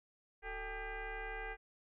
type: tone with frequency modulation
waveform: sine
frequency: 780 Hz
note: G5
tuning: 9 cents flat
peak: -40 dBFS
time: 0.42-1.57 s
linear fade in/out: 50 ms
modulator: 408 Hz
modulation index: 3.5
effects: none